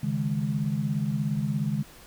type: chord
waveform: sine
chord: C# suspended second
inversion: none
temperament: equal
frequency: 138.59 / 155.56 / 207.7 Hz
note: C#3 / D#3 / G#3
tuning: 0 / 0 / 0 cents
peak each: -29 dBFS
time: 0.03-1.83 s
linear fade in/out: 5 ms
effects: pink hiss -50 dBFS RMS until 2.06 s

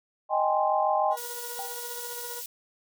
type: chord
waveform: sine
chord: Ab major seventh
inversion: second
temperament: equal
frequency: 622.3 / 784 / 830.6 / 1046.5 Hz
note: Eb5 / G5 / Ab5 / C6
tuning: 0 / 0 / 0 / 0 cents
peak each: -27 / -26 / -28 / -29 dBFS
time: 0.29-1.17 s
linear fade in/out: 50 ms
type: tone with tremolo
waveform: 20% pulse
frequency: 480.9 Hz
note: B4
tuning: 46 cents flat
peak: -32 dBFS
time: 1.1-2.43 s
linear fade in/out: 50 ms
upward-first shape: triangle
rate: 15 Hz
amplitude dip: 55%
type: high-pass noise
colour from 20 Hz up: white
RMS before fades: -38 dBFS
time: 1.17-2.46 s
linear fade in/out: 2 ms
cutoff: 4200 Hz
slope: 12 dB/octave
type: tone with exponential decay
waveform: sine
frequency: 784 Hz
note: G5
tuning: in tune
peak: -31 dBFS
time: 1.59-1.86 s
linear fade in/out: 0 ms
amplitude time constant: 58 ms
effects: none

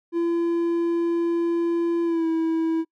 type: tone with pitch glide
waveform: triangle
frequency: 339.1 to 325.5 Hz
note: E4 to E4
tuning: +49 to -22 cents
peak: -18 dBFS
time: 0.12-2.85 s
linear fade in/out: 50 ms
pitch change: -71 cents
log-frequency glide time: 2.04-2.27 s
effects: noise-tail reverb RT60 0.1 s tail -26 dB re dry

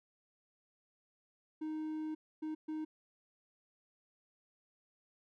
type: tone bursts at uneven times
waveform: triangle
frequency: 311.1 Hz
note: D#4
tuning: in tune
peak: -35 dBFS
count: 3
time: 1.61-2.15 / 2.42-2.55 / 2.68-2.85 s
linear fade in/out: 10 ms
effects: none

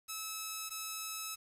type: tone pair in turn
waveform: 5% pulse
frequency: 1299 / 1299 Hz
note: E6 / E6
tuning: -26 / -26 cents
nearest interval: unison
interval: 0 cents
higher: neither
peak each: -27 / -27 dBFS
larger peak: neither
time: 0.08-0.7 / 0.7-1.36 s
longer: second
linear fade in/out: 20 ms
effects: resampled to 32000 Hz + 10-bit

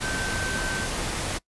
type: tone in noise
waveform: sine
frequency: 1546 Hz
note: G6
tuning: 24 cents flat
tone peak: -30 dBFS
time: 0.02-0.87 s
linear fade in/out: 20 ms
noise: pink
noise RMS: -29 dBFS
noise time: 0-1.39 s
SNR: -4 dB
effects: noise-tail reverb RT60 0.1 s tail -22 dB re dry + resampled to 24000 Hz

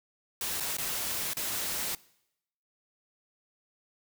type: noise with dropouts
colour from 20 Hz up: white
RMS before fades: -33 dBFS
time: 0.41-1.95 s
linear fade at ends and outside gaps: 1 ms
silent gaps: 0.6-0.605 / 0.769-0.784 / 1.334-1.369 s
effects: noise-tail reverb RT60 0.8 s tail -22 dB re dry

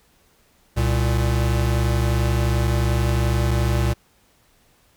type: tone pair together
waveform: square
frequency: 65.8 / 117.24 Hz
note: C2 / A#2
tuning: +10 / +10 cents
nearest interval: minor seventh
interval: 1000 cents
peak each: -21 / -21 dBFS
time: 0.76-3.94 s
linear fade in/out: 20 ms
effects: pink hiss -59 dBFS RMS until 4.96 s

